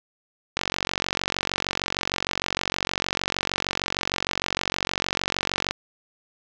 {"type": "click train", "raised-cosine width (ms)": 0.2, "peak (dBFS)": -5, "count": 240, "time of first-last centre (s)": [0.57, 5.71], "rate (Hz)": 46.5, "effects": ["low-pass 6000 Hz 12 dB/octave", "7-bit"]}